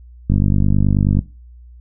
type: click train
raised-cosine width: 5 ms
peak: -3 dBFS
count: 45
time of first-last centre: 0.3-1.191 s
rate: 49.4 Hz
effects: noise-tail reverb RT60 0.3 s tail -18 dB re dry + added 60 Hz sine -38 dBFS peak until 1.8 s